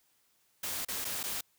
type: noise with dropouts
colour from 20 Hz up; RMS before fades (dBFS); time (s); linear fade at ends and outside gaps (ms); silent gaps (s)
white; -36; 0.63-1.41; 5; 0.85-0.884 / 1.046-1.05 / 1.231-1.237
effects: white hiss -71 dBFS RMS until 1.58 s